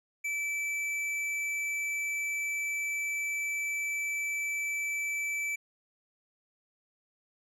sine tone with hard clipping, 2316 Hz, D7, 25 cents flat, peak -32 dBFS, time 0.24-5.56 s, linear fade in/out 10 ms, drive 9 dB, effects none

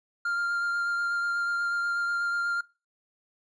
triangle tone with vibrato, 1396.9 Hz, F6, in tune, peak -24 dBFS, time 0.25-2.61 s, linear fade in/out 5 ms, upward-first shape sine, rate 8.2 Hz, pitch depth 11 cents each way, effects noise-tail reverb RT60 0.3 s tail -22 dB re dry + resampled to 22050 Hz

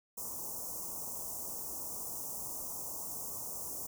white band-stop noise, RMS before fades -41 dBFS, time 0.17-3.87 s, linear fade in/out 10 ms, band 1100 to 5800 Hz, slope 48 dB/octave, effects none

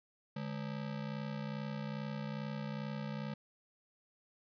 square ring-modulated tone, 178.4 Hz, F3, 37 cents sharp, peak -36 dBFS, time 0.36-3.34 s, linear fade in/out 5 ms, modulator 31.2 Hz, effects resampled to 11025 Hz

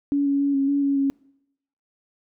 sine tone with pitch steps, 283.6 / 279.7 / 281.6 / 274.2 / 282.8 / 278.8 / 275.3 Hz, C#4 / C#4 / C#4 / C#4 / C#4 / C#4 / C#4, +40 / +16 / +27 / -19 / +35 / +10 / -12 cents, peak -18 dBFS, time 0.12-1.1 s, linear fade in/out 0 ms, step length 140 ms, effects noise-tail reverb RT60 0.8 s tail -26 dB re dry

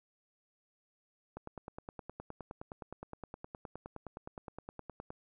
click train, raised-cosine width 1 ms, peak -29 dBFS, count 37, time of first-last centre 1.37-5.104 s, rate 9.64 Hz, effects none

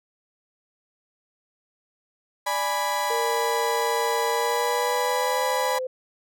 35% pulse chord, G# diminished, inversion second, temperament equal, 587.3 / 830.6 / 987.8 Hz, D5 / G#5 / B5, 0 / 0 / 0 cents, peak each -29 / -27 / -24 dBFS, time 2.46-5.79 s, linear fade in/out 10 ms
sine tone with pitch glide, 465.4 to 513.4 Hz, A#4 to C5, -3 to -33 cents, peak -26 dBFS, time 3.1-5.87 s, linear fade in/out 5 ms, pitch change +170 cents, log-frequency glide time 4.29-5.45 s
effects none

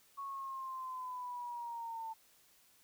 sine linear sweep, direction down, 1111 to 890 Hz, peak -40 dBFS, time 0.17-2.14 s, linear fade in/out 20 ms, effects white hiss -67 dBFS RMS until 2.83 s

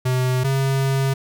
square tone pair in turn, 127.7 / 135.38 Hz, C3 / C#3, -42 / -41 cents, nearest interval minor second, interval 101 cents, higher second, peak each -18 dBFS, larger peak neither, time 0.05-0.44 / 0.44-1.14 s, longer second, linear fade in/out 10 ms, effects none

